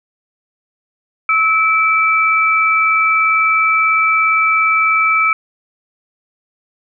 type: tone pair together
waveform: sine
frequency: 1301.5 / 2319 Hz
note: E6 / D7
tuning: -22 / -22 cents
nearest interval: minor seventh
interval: 1000 cents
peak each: -13 dBFS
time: 1.29-5.33 s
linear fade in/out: 2 ms
effects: none